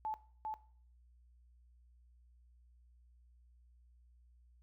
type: tone with echo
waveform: sine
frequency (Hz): 868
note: A5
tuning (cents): -24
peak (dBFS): -36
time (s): 0.05-0.14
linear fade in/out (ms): 0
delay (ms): 400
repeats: 1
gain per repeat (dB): -2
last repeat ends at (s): 0.54
effects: noise-tail reverb RT60 0.5 s tail -17 dB re dry + added 60 Hz sine -62 dBFS peak until 4.62 s